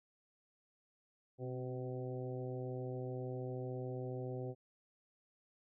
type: harmonic tone with a mistuned harmonic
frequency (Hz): 127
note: B2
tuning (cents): +49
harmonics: 1 / 2 / 3 / 4 / 5 / 6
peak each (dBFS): -42 / -49 / -45 / -47 / -54 / -55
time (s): 1.38-4.55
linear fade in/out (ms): 50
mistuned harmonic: 2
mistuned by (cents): +49
effects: none